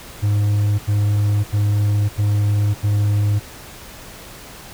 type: tone bursts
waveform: triangle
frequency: 103.3 Hz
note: G#2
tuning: 9 cents flat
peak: -12 dBFS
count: 5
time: 0.22-3.398 s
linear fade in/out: 20 ms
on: 570 ms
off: 82 ms
effects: pink hiss -38 dBFS RMS until 4.73 s